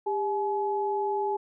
sine tone pair together, 400.6 / 850 Hz, G4 / G#5, +38 / +40 cents, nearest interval octave + minor second, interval 1302 cents, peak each -28 dBFS, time 0.06-1.37 s, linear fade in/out 10 ms, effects none

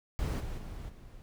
brown noise with level steps, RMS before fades -31 / -38 / -42 / -50 dBFS, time 0.19-1.22 s, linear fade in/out 0 ms, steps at 0.39 / 0.57 / 0.88 s, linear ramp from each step 20 ms, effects none

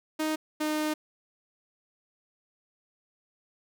sawtooth tone pair in turn, 311.1 / 306.3 Hz, D#4 / D#4, 0 / -27 cents, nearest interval unison, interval 27 cents, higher first, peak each -23 dBFS, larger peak neither, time 0.19-0.36 / 0.6-0.94 s, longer second, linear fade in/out 10 ms, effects none

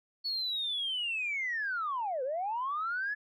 sine linear two-way sweep, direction down then up, 4435 to 493.9 to 1727 Hz, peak -30 dBFS, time 0.24-3.15 s, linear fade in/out 20 ms, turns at 2.23 s, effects tanh soft clip ceiling -26 dBFS

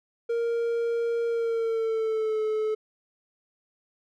triangle tone with pitch glide, 466.2 to 432.5 Hz, A#4 to A4, 0 to -30 cents, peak -22 dBFS, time 0.29-2.75 s, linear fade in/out 10 ms, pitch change -130 cents, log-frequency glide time 1.27-2.41 s, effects none

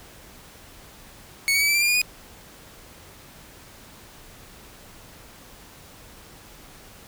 sawtooth tone with pitch steps, 2217 / 2252 / 2287 / 2323 / 2360 / 2397 / 2434 / 2473 Hz, C#7 / C#7 / D7 / D7 / D7 / D7 / D#7 / D#7, 0 / +27 / -47 / -20 / +8 / +35 / -39 / -11 cents, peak -15 dBFS, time 1.48-2.016 s, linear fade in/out 0 ms, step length 67 ms, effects pink hiss -47 dBFS RMS until 7.07 s

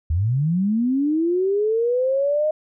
sine linear sweep, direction up, 73.42 to 622.3 Hz, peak -17 dBFS, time 0.1-2.51 s, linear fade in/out 5 ms, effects none

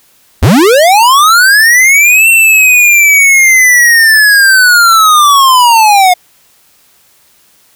square linear two-way sweep, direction up then down, 58.27 to 2719 to 710 Hz, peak -3 dBFS, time 0.42-6.14 s, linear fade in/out 10 ms, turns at 2.29 s, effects white hiss -47 dBFS RMS until 7.75 s

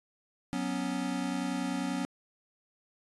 square chord, F# suspended fourth, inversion none, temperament equal, 185 / 246.9 / 277.2 Hz, F#3 / B3 / C#4, 0 / 0 / 0 cents, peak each -37 / -36 / -35 dBFS, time 0.53-2.05 s, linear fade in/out 0 ms, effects resampled to 24000 Hz

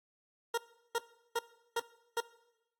20% pulse tone bursts, 466.1 Hz, A#4, in tune, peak -25 dBFS, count 5, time 0.54-2.205 s, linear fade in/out 5 ms, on 37 ms, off 370 ms, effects noise-tail reverb RT60 0.9 s tail -19 dB re dry + AAC 64 kbps

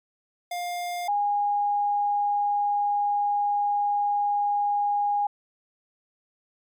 square / sine tone pair in turn, 705 / 819.4 Hz, F5 / G#5, +16 / -24 cents, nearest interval minor third, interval 260 cents, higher second, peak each -29 / -21 dBFS, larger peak second, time 0.51-1.08 / 1.08-5.27 s, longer second, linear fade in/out 5 ms, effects MP3 96 kbps

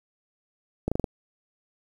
slowing click train, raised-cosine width 2 ms, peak -12 dBFS, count 5, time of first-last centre 0.88-1.042 s, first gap 36 ms, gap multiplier 1.08, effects 8-bit

